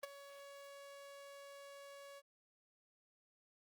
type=tone with ADSR envelope; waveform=sawtooth; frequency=561 Hz; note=C#5; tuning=21 cents sharp; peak=-35 dBFS; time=0.03-2.22 s; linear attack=6 ms; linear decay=18 ms; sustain=-14 dB; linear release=43 ms; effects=Opus 32 kbps